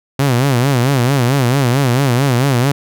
sawtooth tone with vibrato, 130 Hz, C3, 11 cents flat, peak -7 dBFS, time 0.19-2.72 s, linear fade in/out 5 ms, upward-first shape sine, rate 4.5 Hz, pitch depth 160 cents each way, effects none

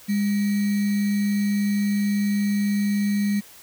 sine tone with sample-and-hold, 203.6 Hz, G#3, 34 cents flat, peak -19 dBFS, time 0.08-3.41 s, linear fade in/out 20 ms, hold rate 2100 Hz, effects white hiss -47 dBFS RMS until 3.62 s

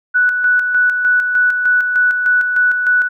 sine tone with tremolo, 1480 Hz, F#6, in tune, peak -9 dBFS, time 0.14-3.09 s, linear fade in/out 20 ms, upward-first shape square, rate 3.3 Hz, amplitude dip 45%, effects none

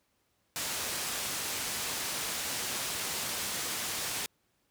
white low-pass noise, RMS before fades -35 dBFS, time 0.56-4.26 s, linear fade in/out 0 ms, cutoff 9800 Hz, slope 12 dB/octave, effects pink hiss -74 dBFS RMS until 4.7 s + high-pass 60 Hz 12 dB/octave

